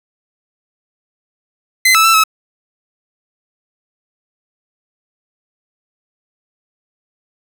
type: tone with pitch steps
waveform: sawtooth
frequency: 2049 / 1309 / 1332 / 1293 Hz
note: C7 / E6 / E6 / E6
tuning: -37 / -13 / +18 / -34 cents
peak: -4 dBFS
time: 1.85-2.238 s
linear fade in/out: 5 ms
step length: 97 ms
effects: none